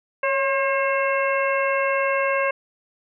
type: harmonic tone with a mistuned harmonic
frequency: 537 Hz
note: C5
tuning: 45 cents sharp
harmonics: 1 / 2 / 3 / 4 / 5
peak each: -22 / -25 / -27 / -28 / -29 dBFS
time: 0.23-2.51 s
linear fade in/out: 5 ms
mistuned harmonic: 1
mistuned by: +48 cents
effects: none